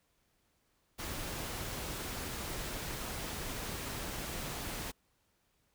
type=noise; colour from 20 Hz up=pink; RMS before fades=-40 dBFS; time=0.98-4.92 s; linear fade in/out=20 ms; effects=pink hiss -75 dBFS RMS until 5.74 s